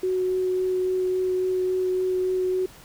sine tone with vibrato, 370 Hz, F#4, in tune, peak -21 dBFS, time 0.03-2.66 s, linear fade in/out 5 ms, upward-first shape sine, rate 3.6 Hz, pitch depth 8 cents each way, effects pink hiss -48 dBFS RMS until 2.84 s

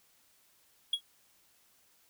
triangle tone with exponential decay, 3322 Hz, G#7, in tune, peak -22 dBFS, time 0.93-1.01 s, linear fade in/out 5 ms, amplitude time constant 17 ms, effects white hiss -67 dBFS RMS until 2.09 s

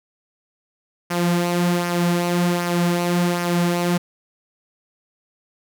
sawtooth tone with flanger, 174.61 Hz, F3, in tune, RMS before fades -20 dBFS, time 1.1-3.98 s, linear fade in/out 10 ms, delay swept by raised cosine 0.25 to 5.15 ms, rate 1.3 Hz, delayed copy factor -0.5, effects none

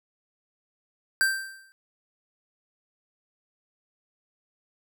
square tone with exponential decay, 1568 Hz, G6, in tune, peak -18 dBFS, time 1.21-1.72 s, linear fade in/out 0 ms, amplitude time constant 110 ms, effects none

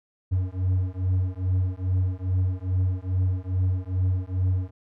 triangle beating tone pair, 91.4 / 93.8 Hz, F#2 / F#2, -21 / +24 cents, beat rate 2.4 Hz, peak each -23 / -23 dBFS, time 0.31-4.71 s, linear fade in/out 20 ms, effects none

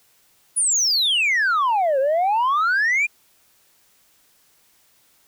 sine exponential two-way sweep, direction down then up, 10140 to 520 to 2470 Hz, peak -14 dBFS, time 0.56-3.07 s, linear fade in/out 20 ms, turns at 1.99 s, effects tanh soft clip ceiling -15 dBFS + white hiss -59 dBFS RMS until 5.27 s

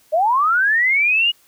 sine linear sweep, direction up, 587.3 to 2908 Hz, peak -13 dBFS, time 0.12-1.32 s, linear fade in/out 20 ms, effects white hiss -55 dBFS RMS until 1.47 s

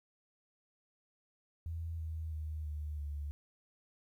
sine tone with pitch steps, 82.41 / 79.88 / 77.43 / 75.05 / 72.74 Hz, E2 / D#2 / D#2 / D2 / D2, 0 / +46 / -8 / +38 / -16 cents, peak -37 dBFS, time 1.66-3.31 s, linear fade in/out 0 ms, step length 330 ms, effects 12-bit

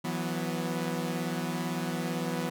sawtooth chord, E suspended second, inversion none, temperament equal with one note detuned, 164.81 / 182.66 / 246.9 Hz, E3 / F#3 / B3, 0 / -22 / 0 cents, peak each -30 / -31 / -31 dBFS, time 0.04-2.5 s, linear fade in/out 10 ms, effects none

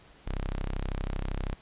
sawtooth tone, 32.7 Hz, C1, in tune, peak -26 dBFS, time 0.26-1.55 s, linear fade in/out 20 ms, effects pink hiss -56 dBFS RMS until 1.61 s + resampled to 8000 Hz

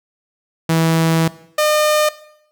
sawtooth tone pair in turn, 163.1 / 606.6 Hz, E3 / D#5, -18 / -44 cents, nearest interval octave + major seventh, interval 2274 cents, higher second, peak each -9 dBFS, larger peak neither, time 0.69-1.28 / 1.58-2.09 s, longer first, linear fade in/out 5 ms, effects noise-tail reverb RT60 0.7 s tail -17 dB re dry

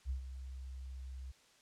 sine tone with ADSR envelope, 65.41 Hz, C2, in tune, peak -33 dBFS, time 0.05-1.32 s, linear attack 49 ms, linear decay 110 ms, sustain -10 dB, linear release 13 ms, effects white hiss -66 dBFS RMS until 1.61 s + low-pass 7000 Hz 12 dB/octave

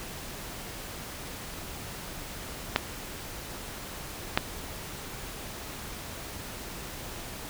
clicks, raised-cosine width 0.3 ms, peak -5 dBFS, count 2, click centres 2.761 / 4.375 s, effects pink hiss -40 dBFS RMS until 7.49 s

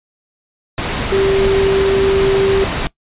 sine tone in noise, 390 Hz, G4, 9 cents flat, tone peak -11 dBFS, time 1.12-2.64 s, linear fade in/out 0 ms, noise pink, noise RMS -19 dBFS, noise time 0.78-2.87 s, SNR +5 dB, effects noise-tail reverb RT60 0.1 s tail -20 dB re dry + resampled to 8000 Hz

